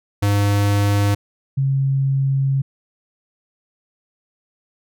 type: tone pair in turn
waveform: square / sine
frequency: 101.6 / 136.01 Hz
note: G#2 / C#3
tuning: -38 / -33 cents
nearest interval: perfect fourth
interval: 505 cents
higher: second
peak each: -15 dBFS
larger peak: neither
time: 0.22-1.15 / 1.57-2.62 s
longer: second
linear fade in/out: 10 ms
effects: none